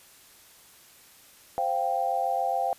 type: chord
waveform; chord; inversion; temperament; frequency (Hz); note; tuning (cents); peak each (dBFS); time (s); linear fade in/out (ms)
sine; C suspended fourth; none; just; 523.3 / 697.7 / 784.9; C5 / F5 / G5; 0 / -2 / +2; -32 / -28 / -27; 1.58-2.73; 0
effects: white hiss -54 dBFS RMS until 2.78 s + resampled to 32000 Hz